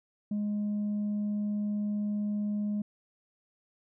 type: tone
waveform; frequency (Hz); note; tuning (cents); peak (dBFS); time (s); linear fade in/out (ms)
sine; 207.7; G#3; 0; -26; 0.31-2.82; 5
effects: tanh soft clip ceiling -27 dBFS